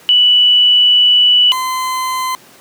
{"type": "tone pair in turn", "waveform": ["sine", "40% pulse"], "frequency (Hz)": [2960, 1028.8], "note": ["F#7", "C6"], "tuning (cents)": [0, -30], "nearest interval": "octave + tritone", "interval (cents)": 1830, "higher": "first", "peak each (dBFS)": [-6, -15], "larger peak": "first", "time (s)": [[0.09, 1.52], [1.52, 2.35]], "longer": "first", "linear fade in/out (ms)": 0, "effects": ["pink hiss -42 dBFS RMS until 2.6 s", "high-pass 200 Hz 12 dB/octave"]}